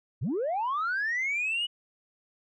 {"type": "linear sweep", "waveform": "sine", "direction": "up", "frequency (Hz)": [87.31, 2960], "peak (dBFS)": -25, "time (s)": [0.21, 1.67], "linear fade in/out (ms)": 20, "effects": ["tanh soft clip ceiling -24 dBFS"]}